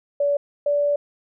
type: tone pair in turn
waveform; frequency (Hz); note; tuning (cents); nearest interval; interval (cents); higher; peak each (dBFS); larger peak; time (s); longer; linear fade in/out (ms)
sine; 573 / 579.3; D5 / D5; -43 / -24; unison; 19; second; -17; neither; 0.2-0.37 / 0.66-0.96; second; 5
effects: none